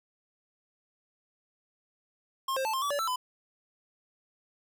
square tone with pitch steps, 1068 / 530 / 878 / 1058 / 1148 / 574 / 1328 / 1007 Hz, C6 / C5 / A5 / C6 / D6 / D5 / E6 / B5, +35 / +22 / -4 / +19 / -40 / -40 / +12 / +33 cents, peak -29 dBFS, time 2.48-3.16 s, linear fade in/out 5 ms, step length 85 ms, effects none

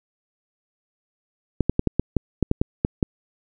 clicks, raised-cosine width 3 ms, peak -5 dBFS, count 11, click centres 1.607 / 1.696 / 1.794 / 1.873 / 1.996 / 2.167 / 2.427 / 2.514 / 2.615 / 2.849 / 3.028 s, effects none

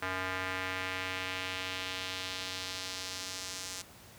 square tone with band-pass filter sweep, 93.2 Hz, F#2, 13 cents sharp, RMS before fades -38 dBFS, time 0.02-3.82 s, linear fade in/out 5 ms, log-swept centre 1600 to 6600 Hz, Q 1.4, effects pink hiss -54 dBFS RMS until 4.18 s + high-pass 60 Hz 12 dB/octave

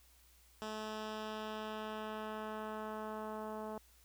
10% pulse tone with low-pass filter sweep, 216.1 Hz, A3, 31 cents flat, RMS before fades -43 dBFS, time 0.62-3.78 s, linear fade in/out 0 ms, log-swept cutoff 6700 to 880 Hz, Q 0.97, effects added 60 Hz sine -66 dBFS peak until 4.04 s + white hiss -67 dBFS RMS until 4.04 s

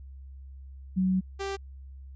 sine / sawtooth tone pair in turn, 186.7 / 392.6 Hz, F#3 / G4, +16 / +3 cents, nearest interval octave + minor second, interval 1287 cents, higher second, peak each -22 / -27 dBFS, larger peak first, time 0.96-1.21 / 1.39-1.57 s, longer first, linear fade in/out 20 ms, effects added 67 Hz sine -42 dBFS peak until 2.15 s + resampled to 16000 Hz

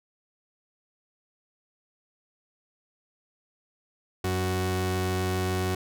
sawtooth tone pair together, 92.7 / 185.4 Hz, F#2 / F#3, +4 / +4 cents, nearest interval octave, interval 1200 cents, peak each -23 dBFS, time 4.24-5.75 s, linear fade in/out 5 ms, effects none

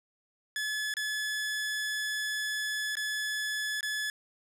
sawtooth tone with dropouts, 1715 Hz, A6, 45 cents flat, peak -27 dBFS, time 0.56-4.1 s, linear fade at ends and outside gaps 1 ms, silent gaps 0.939-0.968 / 2.954-2.969 / 3.808-3.829 s, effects low-pass 12000 Hz 12 dB/octave

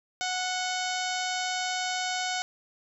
harmonic tone with a mistuned harmonic, 736 Hz, F#5, 9 cents flat, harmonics 1 / 2 / 3 / 4 / 5 / 6 / 7 / 8 / 9 / 10, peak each -32 / -35 / -37 / -38 / -39 / -40 / -40 / -41 / -42 / -42 dBFS, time 0.21-2.42 s, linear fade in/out 0 ms, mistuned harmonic 4, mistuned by +43 cents, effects none

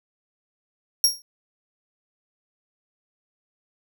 sawtooth tone with exponential decay, 5588 Hz, F8, in tune, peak -9 dBFS, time 1.04-1.22 s, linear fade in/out 1 ms, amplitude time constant 38 ms, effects none

